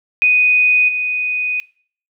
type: tone with level steps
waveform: sine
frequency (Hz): 2489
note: D#7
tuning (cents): 0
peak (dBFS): -9 / -16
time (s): 0.22-1.6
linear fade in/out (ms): 0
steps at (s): 0.88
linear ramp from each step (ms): 10
effects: noise-tail reverb RT60 0.5 s tail -22 dB re dry